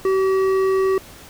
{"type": "tone with hard clipping", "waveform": "triangle", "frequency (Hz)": 382.2, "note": "G4", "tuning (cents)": -44, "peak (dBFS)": -17, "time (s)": [0.05, 0.98], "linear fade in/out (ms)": 2, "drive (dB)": 13, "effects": ["pink hiss -42 dBFS RMS until 1.29 s"]}